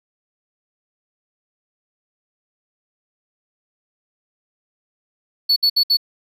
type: tone bursts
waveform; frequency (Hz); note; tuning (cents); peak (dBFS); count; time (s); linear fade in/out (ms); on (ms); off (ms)
triangle; 4430; C#8; -2; -11; 4; 5.49-5.971; 10; 73; 63
effects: none